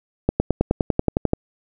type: accelerating click train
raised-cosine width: 2 ms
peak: -3 dBFS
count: 12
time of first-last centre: 0.29-1.334 s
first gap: 110 ms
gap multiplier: 0.97
effects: none